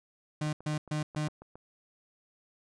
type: tone bursts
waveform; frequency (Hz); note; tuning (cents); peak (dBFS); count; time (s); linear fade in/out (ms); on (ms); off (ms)
35% pulse; 152; D#3; -40; -28; 4; 0.41-1.28; 5; 120; 130
type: click train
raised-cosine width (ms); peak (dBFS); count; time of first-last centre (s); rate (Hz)
1; -34; 9; 0.47-1.555; 7.37
effects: resampled to 22050 Hz